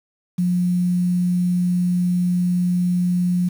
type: tone with quantisation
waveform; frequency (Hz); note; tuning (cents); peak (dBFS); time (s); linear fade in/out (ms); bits
sine; 178.3; F3; +36; -16; 0.38-3.49; 10; 7
effects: none